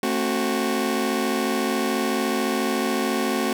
sawtooth chord, F# diminished, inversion first, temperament just, 222 / 266.4 / 370 Hz, A3 / C4 / F#4, +16 / +31 / 0 cents, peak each -22 dBFS, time 0.03-3.53 s, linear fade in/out 2 ms, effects none

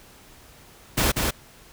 pink noise with echo, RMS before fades -21 dBFS, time 0.97-1.12 s, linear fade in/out 10 ms, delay 190 ms, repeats 1, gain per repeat -3 dB, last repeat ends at 1.31 s, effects pink hiss -50 dBFS RMS until 1.72 s

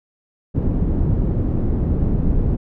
pink low-pass noise, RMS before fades -18 dBFS, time 0.54-2.57 s, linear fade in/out 20 ms, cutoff 260 Hz, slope 12 dB/octave, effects none

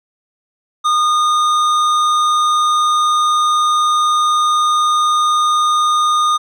sine tone with hard clipping, 1224 Hz, D#6, 29 cents flat, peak -13 dBFS, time 0.84-6.38 s, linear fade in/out 20 ms, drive 11 dB, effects none

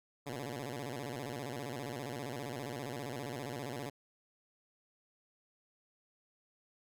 10% pulse tone with vibrato, 130.81 Hz, C3, in tune, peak -31 dBFS, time 0.26-3.9 s, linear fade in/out 10 ms, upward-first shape square, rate 15 Hz, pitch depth 160 cents each way, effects Opus 48 kbps

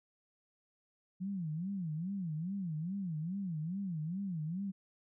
sine tone with vibrato, 174.8 Hz, F3, 2 cents sharp, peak -35 dBFS, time 1.2-4.72 s, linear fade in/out 20 ms, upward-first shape sine, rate 2.4 Hz, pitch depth 240 cents each way, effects none

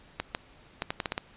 clicks, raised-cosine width 0.3 ms, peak -13 dBFS, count 8, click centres 0.2 / 0.349 / 0.821 / 0.905 / 1.002 / 1.058 / 1.121 / 1.179 s, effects pink hiss -56 dBFS RMS until 1.36 s + resampled to 8000 Hz

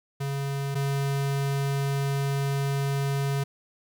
square tone pair in turn, 139 / 139 Hz, C#3 / C#3, +5 / +5 cents, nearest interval unison, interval 0 cents, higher neither, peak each -28 / -25 dBFS, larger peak second, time 0.2-0.75 / 0.75-3.44 s, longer second, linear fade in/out 10 ms, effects 11-bit

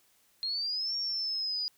sine exponential two-way sweep, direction up then down, 4186 to 5550 to 4892 Hz, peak -30 dBFS, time 0.43-1.68 s, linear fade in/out 0 ms, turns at 0.96 s, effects white hiss -67 dBFS RMS until 1.77 s

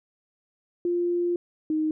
sine tone pair in turn, 349.2 / 311.1 Hz, F4 / D#4, 0 / 0 cents, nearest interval major second, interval 200 cents, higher first, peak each -22 dBFS, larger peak neither, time 0.85-1.36 / 1.7-1.91 s, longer first, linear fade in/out 2 ms, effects none

